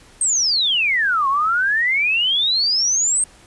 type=exponential two-way sweep; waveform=sine; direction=down then up; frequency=8580 to 1058 to 8580 Hz; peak=-15 dBFS; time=0.21-3.24 s; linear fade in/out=2 ms; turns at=1.28 s; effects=pink hiss -48 dBFS RMS until 3.46 s + resampled to 24000 Hz